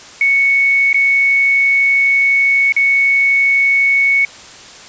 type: tone with dropouts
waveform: sine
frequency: 2217 Hz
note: C#7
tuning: in tune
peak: -9 dBFS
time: 0.21-4.25 s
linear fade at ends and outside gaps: 2 ms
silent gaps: 0.93-0.943 / 2.723-2.764 s
effects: white hiss -36 dBFS RMS until 4.88 s + resampled to 16000 Hz